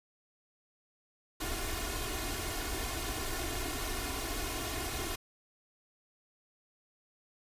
pink noise with comb filter, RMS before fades -36 dBFS, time 1.4-5.16 s, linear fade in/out 10 ms, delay 2.8 ms, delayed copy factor +0.95, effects resampled to 32000 Hz

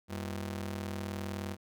sawtooth ring-modulated tone, 143.1 Hz, D3, 45 cents flat, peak -29 dBFS, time 0.08-1.57 s, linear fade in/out 50 ms, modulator 51.7 Hz, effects none

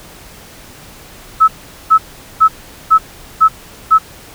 sine tone bursts, 1300 Hz, E6, 24 cents flat, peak -3 dBFS, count 6, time 1.4-3.986 s, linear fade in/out 20 ms, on 81 ms, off 420 ms, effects pink hiss -37 dBFS RMS until 4.34 s

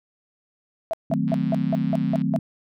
sine tone bursts, 659.3 Hz, E5, in tune, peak -21 dBFS, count 8, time 0.91-2.362 s, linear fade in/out 0 ms, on 24 ms, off 180 ms
sine chord, D# diminished seventh, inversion none, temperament equal with one note detuned, 155.56 / 185 / 220 / 258.6 Hz, D#3 / F#3 / A3 / C4, 0 / 0 / 0 / -20 cents, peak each -26 dBFS, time 1.1-2.39 s, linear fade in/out 5 ms
click train, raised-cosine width 0.3 ms, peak -29 dBFS, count 122, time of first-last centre 1.28-2.218 s, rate 129 Hz
effects none

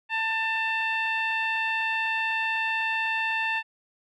15% pulse tone with low-pass filter, 892 Hz, A5, 23 cents sharp, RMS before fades -27 dBFS, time 0.09-3.63 s, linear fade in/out 50 ms, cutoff 2500 Hz, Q 2.1, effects none

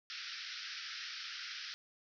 white band-pass noise, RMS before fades -45 dBFS, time 0.1-1.74 s, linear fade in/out 0 ms, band 1300 to 5600 Hz, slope 96 dB/octave, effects none

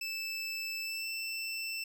25% pulse tone with pitch glide, 2637 to 2668 Hz, E7 to E7, 0 to +20 cents, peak -32 dBFS, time 0.01-1.84 s, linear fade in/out 5 ms, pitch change +20 cents, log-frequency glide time 0.82-1.05 s, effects none

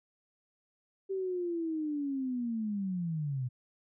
sine linear sweep, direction down, 390.1 to 121.2 Hz, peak -31 dBFS, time 1.09-3.49 s, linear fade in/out 20 ms, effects none

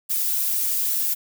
violet noise with flanger, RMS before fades -23 dBFS, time 0.09-1.15 s, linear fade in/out 20 ms, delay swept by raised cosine 1.7 to 5.8 ms, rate 2.1 Hz, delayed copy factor +0.9, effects none

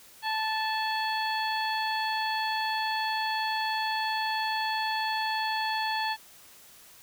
harmonic tone with a mistuned harmonic, 877 Hz, A5, 6 cents flat, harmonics 1 / 2 / 3 / 4 / 5, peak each -29 / -33 / -38 / -38 / -37 dBFS, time 0.22-6.17 s, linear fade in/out 50 ms, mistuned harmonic 4, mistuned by -69 cents, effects white hiss -53 dBFS RMS until 7.02 s

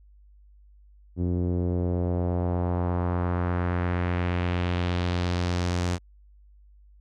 sawtooth tone with low-pass filter sweep, 88.5 Hz, F2, 23 cents sharp, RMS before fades -26 dBFS, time 1.16-5.99 s, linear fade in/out 50 ms, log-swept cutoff 310 to 7200 Hz, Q 1.5, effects added 50 Hz sine -51 dBFS peak until 7 s

